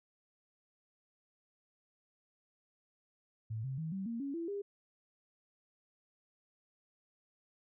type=tone with pitch steps; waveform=sine; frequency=110.5 / 132.93 / 159.92 / 192.39 / 231.5 / 278.4 / 335 / 403 Hz; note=A2 / C3 / D#3 / G3 / A#3 / C#4 / E4 / G4; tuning=+8 / +28 / +48 / -32 / -12 / +8 / +28 / +48 cents; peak=-36 dBFS; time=3.5-4.62 s; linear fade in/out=10 ms; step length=140 ms; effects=none